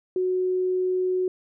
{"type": "tone", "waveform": "sine", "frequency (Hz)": 368.4, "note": "F#4", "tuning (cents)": -7, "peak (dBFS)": -21, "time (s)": [0.16, 1.28], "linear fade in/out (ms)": 2, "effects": []}